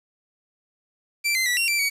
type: tone with pitch steps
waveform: sawtooth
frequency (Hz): 2342 / 2070 / 1954 / 2747 / 2343 / 2257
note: D7 / C7 / B6 / F7 / D7 / C#7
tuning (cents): -5 / -19 / -19 / -29 / -5 / +31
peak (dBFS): -17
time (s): 1.24-1.9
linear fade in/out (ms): 20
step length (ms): 110
effects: resampled to 32000 Hz + 8-bit